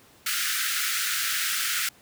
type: high-pass noise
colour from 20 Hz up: pink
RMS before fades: -27 dBFS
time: 0.26-1.89 s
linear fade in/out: 5 ms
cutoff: 1300 Hz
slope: 96 dB/octave
effects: pink hiss -55 dBFS RMS until 2.01 s + high-pass 100 Hz 12 dB/octave